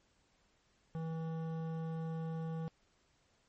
sine tone with hard clipping, 162.2 Hz, E3, 28 cents flat, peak -39 dBFS, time 0.95-2.68 s, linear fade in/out 0 ms, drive 13 dB, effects pink hiss -73 dBFS RMS until 3.48 s + MP3 32 kbps

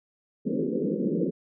pink band-pass noise, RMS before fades -27 dBFS, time 0.45-1.31 s, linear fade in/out 20 ms, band 160 to 520 Hz, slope 96 dB/octave, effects none

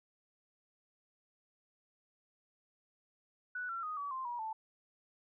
sine tone with pitch steps, 1480 / 1357.2 / 1244.5 / 1141.2 / 1046.5 / 959.7 / 880 Hz, F#6 / F6 / D#6 / C#6 / C6 / B5 / A5, 0 / -50 / 0 / +50 / 0 / -50 / 0 cents, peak -37 dBFS, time 3.55-4.53 s, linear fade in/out 5 ms, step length 140 ms, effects none

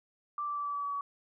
sine tone with pitch steps, 1174 / 1167.2 / 1160.5 / 1153.8 / 1147.2 / 1140.6 / 1134 Hz, D6 / D6 / D6 / D6 / D6 / C#6 / C#6, -1 / -11 / -21 / -31 / -41 / +49 / +39 cents, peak -32 dBFS, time 0.38-1.01 s, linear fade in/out 2 ms, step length 90 ms, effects none

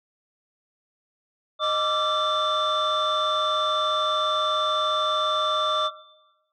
sine tone cluster, 618 / 1170 / 1357 / 3543 Hz, D#5 / D6 / E6 / A7, -12 / -7 / +50 / +11 cents, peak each -25 / -23 / -30 / -25 dBFS, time 1.59-5.91 s, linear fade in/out 50 ms, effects noise-tail reverb RT60 1.0 s tail -17 dB re dry + tanh soft clip ceiling -16 dBFS

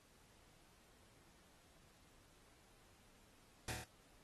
pink noise with echo, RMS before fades -44 dBFS, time 3.68-3.71 s, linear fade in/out 2 ms, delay 26 ms, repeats 5, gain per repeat -2 dB, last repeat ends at 3.84 s, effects pink hiss -69 dBFS RMS until 4.23 s + AAC 32 kbps

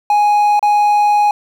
triangle tone with dropouts, 830.6 Hz, G#5, in tune, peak -7 dBFS, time 0.1-1.31 s, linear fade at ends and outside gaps 2 ms, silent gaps 0.594-0.627 s, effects 7-bit

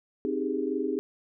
sine chord, Ab major seventh, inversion first, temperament equal with one note detuned, 264.1 / 311.1 / 392 / 415.3 Hz, C4 / Eb4 / G4 / Ab4, +16 / 0 / 0 / 0 cents, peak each -32 dBFS, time 0.25-0.99 s, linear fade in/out 0 ms, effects none

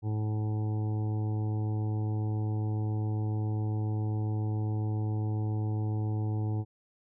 harmonic tone, 107.3 Hz, A2, 43 cents flat, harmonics 1 / 2 / 3 / 4 / 5 / 7 / 8 / 9, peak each -28 / -42 / -39 / -45 / -53 / -48 / -51 / -59 dBFS, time 0.02-6.65 s, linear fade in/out 50 ms, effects none

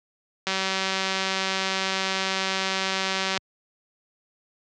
click train, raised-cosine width 0.2 ms, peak -8 dBFS, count 556, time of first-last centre 0.47-3.376 s, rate 191 Hz, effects high-pass 80 Hz 12 dB/octave + low-pass 7000 Hz 12 dB/octave

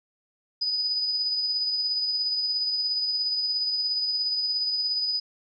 sine tone with tremolo, 4977 Hz, D#8, in tune, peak -22 dBFS, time 0.61-5.2 s, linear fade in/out 10 ms, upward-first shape triangle, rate 17 Hz, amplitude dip 40%, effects none

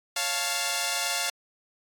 5% pulse chord, Db augmented, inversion none, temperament equal, 554.4 / 698.5 / 880 Hz, Db5 / F5 / A5, 0 / 0 / 0 cents, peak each -22 / -17 / -19 dBFS, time 0.16-1.3 s, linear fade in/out 5 ms, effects AAC 64 kbps

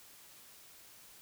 silence, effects white hiss -57 dBFS RMS until 1.21 s

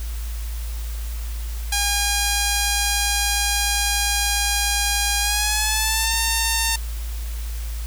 5% pulse tone with pitch glide, 813 to 907.3 Hz, G#5 to A#5, -37 to -47 cents, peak -7 dBFS, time 1.72-6.76 s, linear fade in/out 5 ms, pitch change +190 cents, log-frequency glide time 5.2-6.16 s, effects added 56 Hz sine -25 dBFS peak until 7.86 s + white hiss -40 dBFS RMS until 7.86 s

